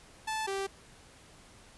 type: tone pair in turn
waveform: sawtooth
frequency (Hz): 875 / 390.9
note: A5 / G4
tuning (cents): -10 / -5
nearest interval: octave + major second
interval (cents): 1395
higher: first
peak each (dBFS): -28 / -28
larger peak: neither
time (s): 0.27-0.47 / 0.47-0.67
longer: neither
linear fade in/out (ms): 10
effects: pink hiss -56 dBFS RMS until 1.77 s + resampled to 24000 Hz